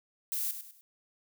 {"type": "noise with echo", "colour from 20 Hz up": "violet", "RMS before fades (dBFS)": -33, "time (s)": [0.32, 0.51], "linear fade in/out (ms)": 0, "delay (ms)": 100, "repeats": 3, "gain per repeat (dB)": -9, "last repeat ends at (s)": 0.81, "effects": []}